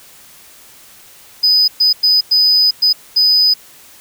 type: tone bursts at uneven times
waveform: triangle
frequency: 4994 Hz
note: D#8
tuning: 6 cents sharp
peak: -6 dBFS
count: 6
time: 1.43-1.68 / 1.8-1.93 / 2.03-2.21 / 2.31-2.71 / 2.82-2.93 / 3.16-3.54 s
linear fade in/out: 10 ms
effects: tanh soft clip ceiling -3 dBFS + white hiss -42 dBFS RMS until 4 s